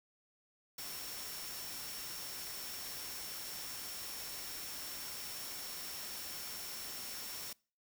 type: tone in noise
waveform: sine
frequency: 5460 Hz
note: F8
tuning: 40 cents flat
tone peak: -49 dBFS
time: 0.78-7.53 s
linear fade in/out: 5 ms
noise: white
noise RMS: -45 dBFS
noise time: 0.78-7.53 s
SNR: -7 dB
effects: noise-tail reverb RT60 0.4 s tail -25 dB re dry